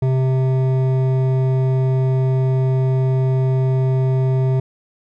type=tone with hard clipping; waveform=sine; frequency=130.8 Hz; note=C3; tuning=in tune; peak=-16 dBFS; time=0.02-4.6 s; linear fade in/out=5 ms; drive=11 dB; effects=none